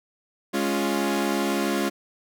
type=chord; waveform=sawtooth; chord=Db major; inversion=second; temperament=equal; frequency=207.7 / 277.2 / 349.2 Hz; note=Ab3 / Db4 / F4; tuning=0 / 0 / 0 cents; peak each=-23 dBFS; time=0.53-1.9 s; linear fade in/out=20 ms; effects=none